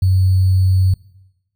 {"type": "tone with sample-and-hold", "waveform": "sine", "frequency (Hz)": 93.6, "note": "F#2", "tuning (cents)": 20, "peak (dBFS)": -10, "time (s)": [0.02, 0.94], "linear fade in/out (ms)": 5, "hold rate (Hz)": 4410, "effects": ["noise-tail reverb RT60 1.0 s tail -22 dB re dry"]}